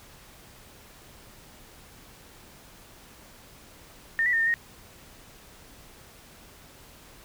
sine tone with pitch steps, 1820 / 1957 / 1827 / 1813 / 1864 Hz, A#6 / B6 / A#6 / A#6 / A#6, -42 / -16 / -35 / -49 / -1 cents, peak -21 dBFS, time 4.19-4.54 s, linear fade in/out 0 ms, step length 70 ms, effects pink hiss -51 dBFS RMS until 7.24 s

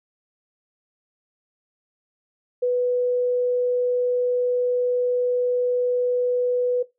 sine tone, 493.9 Hz, B4, in tune, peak -18 dBFS, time 2.62-6.83 s, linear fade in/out 10 ms, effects noise-tail reverb RT60 0.2 s tail -18 dB re dry

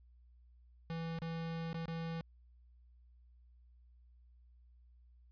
square tone with dropouts, 164.81 Hz, E3, in tune, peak -39 dBFS, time 0.9-2.21 s, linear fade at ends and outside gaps 0 ms, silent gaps 1.188-1.219 / 1.73-1.744 / 1.856-1.881 s, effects added 60 Hz sine -60 dBFS peak until 5.31 s + resampled to 11025 Hz

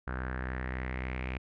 sawtooth tone with low-pass filter sweep, 63.6 Hz, C2, 48 cents flat, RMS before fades -36 dBFS, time 0.07-1.38 s, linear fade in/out 5 ms, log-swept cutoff 1500 to 2400 Hz, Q 5.3, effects none

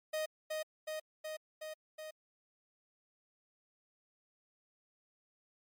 45% pulse tone with echo, 622.3 Hz, D#5, in tune, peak -34 dBFS, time 0.13-0.26 s, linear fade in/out 10 ms, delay 370 ms, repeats 5, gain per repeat -2 dB, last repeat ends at 2.11 s, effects MP3 96 kbps

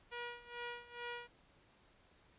10% pulse tone with tremolo, 480 Hz, B4, 49 cents flat, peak -33 dBFS, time 0.11-1.28 s, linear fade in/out 20 ms, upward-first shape sine, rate 2.3 Hz, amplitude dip 85%, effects pink hiss -68 dBFS RMS until 2.38 s + resampled to 8000 Hz

